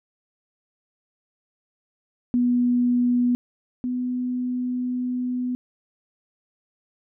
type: tone pair in turn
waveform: sine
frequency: 244.7 / 249.4 Hz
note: B3 / B3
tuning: -16 / +17 cents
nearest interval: unison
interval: 33 cents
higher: second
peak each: -17 / -23 dBFS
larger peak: first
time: 2.34-3.35 / 3.84-5.55 s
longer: second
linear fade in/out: 0 ms
effects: none